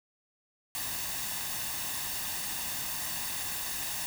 white noise with comb filter, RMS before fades -35 dBFS, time 0.75-4.06 s, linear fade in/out 0 ms, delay 1.1 ms, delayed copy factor +0.55, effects none

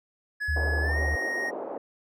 triangle tone with pitch glide, 1694 to 1868.8 Hz, G#6 to A#6, +34 to +4 cents, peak -26 dBFS, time 0.4-1.51 s, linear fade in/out 20 ms, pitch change +170 cents, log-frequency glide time 0.81-0.98 s
sine tone, 75.1 Hz, D2, 39 cents sharp, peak -25 dBFS, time 0.48-1.16 s, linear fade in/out 10 ms
white band-pass noise, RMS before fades -35 dBFS, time 0.56-1.78 s, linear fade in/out 5 ms, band 310 to 710 Hz, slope 24 dB/octave
effects none

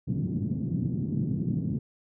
pink band-pass noise, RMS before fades -29 dBFS, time 0.07-1.79 s, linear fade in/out 10 ms, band 120 to 240 Hz, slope 24 dB/octave, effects none

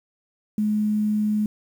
sine tone with quantisation, 211.7 Hz, G#3, 33 cents sharp, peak -19 dBFS, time 0.58-1.46 s, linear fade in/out 2 ms, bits 8, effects none

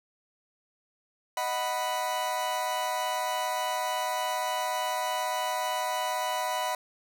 40% pulse chord, B major, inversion first, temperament equal, 622.3 / 740 / 987.8 Hz, D#5 / F#5 / B5, 0 / 0 / 0 cents, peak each -34 / -32 / -30 dBFS, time 1.37-6.75 s, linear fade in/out 2 ms, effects none

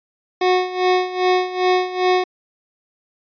25% pulse tone with tremolo, 366.3 Hz, F#4, 17 cents flat, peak -9 dBFS, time 0.41-2.24 s, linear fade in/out 5 ms, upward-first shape sine, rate 2.5 Hz, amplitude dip 80%, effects resampled to 11025 Hz

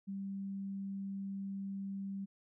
sine tone, 196 Hz, G3, in tune, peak -38 dBFS, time 0.07-2.26 s, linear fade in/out 20 ms, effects none

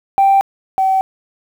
sine tone pair in turn, 784 / 765.2 Hz, G5 / G5, 0 / -42 cents, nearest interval unison, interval 42 cents, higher first, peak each -6 / -10 dBFS, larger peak first, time 0.18-0.41 / 0.78-1.01 s, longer neither, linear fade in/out 0 ms, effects tanh soft clip ceiling -5 dBFS + 7-bit

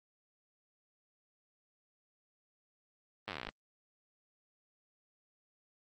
slowing click train, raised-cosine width 0.3 ms, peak -23 dBFS, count 16, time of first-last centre 3.28-3.489 s, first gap 9 ms, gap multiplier 1.06, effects high-pass 60 Hz 12 dB/octave + Opus 24 kbps

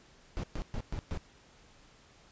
brown noise bursts, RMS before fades -35 dBFS, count 5, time 0.37-1.175 s, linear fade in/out 0 ms, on 65 ms, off 120 ms, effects pink hiss -60 dBFS RMS until 2.31 s + resampled to 16000 Hz

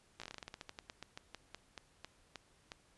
slowing click train, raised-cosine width 0.2 ms, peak -28 dBFS, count 23, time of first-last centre 0.2-2.719 s, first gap 16 ms, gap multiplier 1.16, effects pink hiss -69 dBFS RMS until 2.97 s + resampled to 24000 Hz

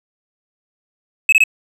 triangle tone bursts, 2579 Hz, E7, 39 cents flat, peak -6 dBFS, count 3, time 1.29-1.438 s, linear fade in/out 2 ms, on 34 ms, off 23 ms, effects none

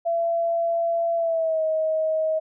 sine tone with pitch glide, 674 to 632.5 Hz, E5 to D#5, +38 to +28 cents, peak -20 dBFS, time 0.05-2.4 s, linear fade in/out 20 ms, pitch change -110 cents, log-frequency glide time 1.16-1.63 s, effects none

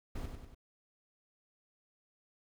brown noise with echo, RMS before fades -39 dBFS, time 0.15-0.26 s, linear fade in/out 5 ms, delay 96 ms, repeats 3, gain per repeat -5 dB, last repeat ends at 0.548 s, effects none

